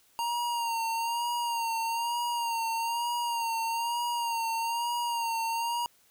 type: tone with vibrato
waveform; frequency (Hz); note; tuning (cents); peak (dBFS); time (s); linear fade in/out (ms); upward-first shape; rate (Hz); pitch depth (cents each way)
square; 932.3; A#5; 0; -29; 0.19-5.86; 0; sine; 1.1; 43
effects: white hiss -64 dBFS RMS until 6.1 s